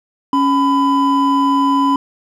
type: tone pair together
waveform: triangle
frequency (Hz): 277.2 / 1001.6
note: C#4 / B5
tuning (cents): 0 / +24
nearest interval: octave + minor seventh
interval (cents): 2224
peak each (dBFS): -12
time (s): 0.33-1.96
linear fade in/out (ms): 2
effects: none